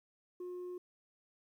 sine tone, 359.1 Hz, F4, 48 cents sharp, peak -38 dBFS, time 0.4-0.78 s, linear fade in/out 5 ms, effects tanh soft clip ceiling -40 dBFS + 12-bit

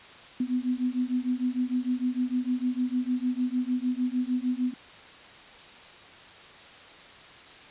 sine beating tone pair, 247.4 / 254 Hz, B3 / B3, +3 / +49 cents, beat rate 6.6 Hz, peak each -28 dBFS, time 0.4-4.74 s, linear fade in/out 5 ms, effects white hiss -48 dBFS RMS until 7.7 s + resampled to 8000 Hz

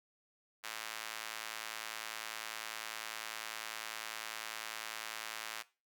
square tone with high-pass filter, 55 Hz, A1, in tune, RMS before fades -44 dBFS, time 0.63-5.63 s, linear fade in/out 20 ms, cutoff 1500 Hz, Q 0.86, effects noise-tail reverb RT60 0.3 s tail -18 dB re dry

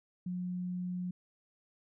sine tone, 180 Hz, F#3, 47 cents flat, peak -34 dBFS, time 0.26-1.11 s, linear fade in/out 5 ms, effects none

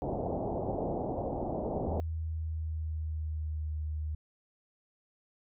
white low-pass noise, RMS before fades -34 dBFS, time 0.02-2 s, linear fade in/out 0 ms, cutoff 780 Hz, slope 48 dB/octave
sine tone with pitch glide, 80.9 to 76.8 Hz, E2 to D#2, -32 to -22 cents, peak -32 dBFS, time 1.87-4.15 s, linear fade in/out 5 ms, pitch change -90 cents, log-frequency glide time 1.97-3.76 s
effects none

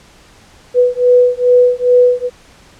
sine beating tone pair, 492.9 / 495.3 Hz, B4 / B4, -3 / +5 cents, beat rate 2.4 Hz, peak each -10 dBFS, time 0.74-2.3 s, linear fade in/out 50 ms, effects pink hiss -44 dBFS RMS until 2.79 s + low-pass 8000 Hz 12 dB/octave

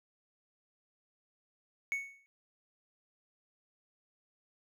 triangle tone with exponential decay, 2217 Hz, C#7, in tune, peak -27 dBFS, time 1.92-2.26 s, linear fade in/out 0 ms, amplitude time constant 72 ms, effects none

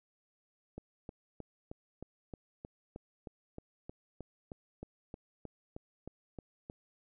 click train, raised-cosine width 2 ms, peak -30 dBFS, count 20, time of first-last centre 0.78-6.699 s, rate 3.21 Hz, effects none

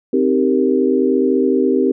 sine chord, C minor seventh, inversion none, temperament equal, 261.6 / 311.1 / 392 / 466.2 Hz, C4 / Eb4 / G4 / Bb4, 0 / 0 / 0 / 0 cents, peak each -16 / -20 / -16 / -20 dBFS, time 0.13-1.92 s, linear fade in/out 5 ms, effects none

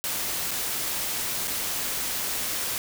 white noise with dropouts, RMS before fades -29 dBFS, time 0.04-2.78 s, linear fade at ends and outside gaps 0 ms, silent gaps 0.509-0.514 / 1.473-1.478 s, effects none

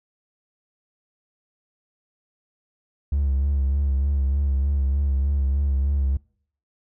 triangle tone with vibrato, 69.3 Hz, C#2, in tune, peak -16 dBFS, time 3.12-6.17 s, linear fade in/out 5 ms, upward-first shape sine, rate 3.3 Hz, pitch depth 53 cents each way, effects noise-tail reverb RT60 0.6 s tail -26 dB re dry + tanh soft clip ceiling -13 dBFS

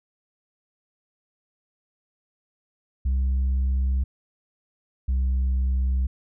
sine tone pair in turn, 65.41 / 64.58 Hz, C2 / C2, 0 / -22 cents, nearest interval unison, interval 22 cents, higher first, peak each -17 dBFS, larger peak neither, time 3.05-4.04 / 5.08-6.07 s, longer neither, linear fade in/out 10 ms, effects tanh soft clip ceiling -19 dBFS

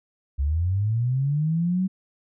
sine linear sweep, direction up, 65.7 to 191.3 Hz, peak -20 dBFS, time 0.38-1.88 s, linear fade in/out 20 ms, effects none

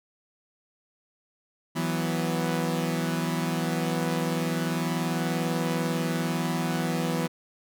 sawtooth chord, E suspended second, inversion none, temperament equal, 164.81 / 185 / 246.9 Hz, E3 / F#3 / B3, 0 / 0 / 0 cents, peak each -24 / -28 / -27 dBFS, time 1.75-7.28 s, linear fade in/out 20 ms, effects none

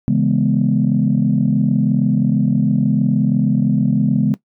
sine chord, C# minor seventh, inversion none, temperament equal, 138.59 / 164.81 / 207.7 / 246.9 Hz, C#3 / E3 / G#3 / B3, 0 / 0 / 0 / 0 cents, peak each -17 / -20 / -16 / -18 dBFS, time 0.08-4.34 s, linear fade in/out 0 ms, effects noise-tail reverb RT60 0.1 s tail -17 dB re dry + tanh soft clip ceiling -4 dBFS

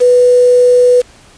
sine tone with quantisation, 493.9 Hz, B4, in tune, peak -4 dBFS, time 0-1.02 s, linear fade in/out 20 ms, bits 4, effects pink hiss -42 dBFS RMS until 1.37 s + resampled to 22050 Hz

